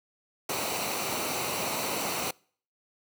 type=noise with comb filter; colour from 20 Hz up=pink; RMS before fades=-31 dBFS; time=0.49-2.31 s; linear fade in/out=5 ms; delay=0.59 ms; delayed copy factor=-0.55; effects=noise-tail reverb RT60 0.5 s tail -26 dB re dry + high-pass 150 Hz 12 dB/octave